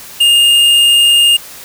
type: tone with tanh clipping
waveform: triangle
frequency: 2827 Hz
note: F7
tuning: 20 cents sharp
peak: -7 dBFS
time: 0.2-1.37 s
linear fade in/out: 10 ms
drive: 16 dB
effects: white hiss -32 dBFS RMS until 1.64 s